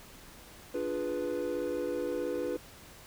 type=chord; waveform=triangle; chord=D diminished seventh; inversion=none; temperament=equal; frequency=293.7 / 349.2 / 415.3 / 493.9 Hz; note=D4 / F4 / Ab4 / Cb5; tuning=0 / 0 / 0 / 0 cents; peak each=-36 / -35 / -37 / -32 dBFS; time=0.74-2.57 s; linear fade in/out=5 ms; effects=pink hiss -52 dBFS RMS until 3.06 s